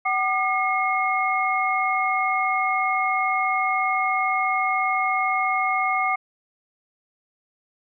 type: tone cluster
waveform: sine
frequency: 757 / 1203 / 2157 Hz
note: F#5 / D6 / C#7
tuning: +39 / +41 / -48 cents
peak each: -24 dBFS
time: 0.05-6.16 s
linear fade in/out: 10 ms
effects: none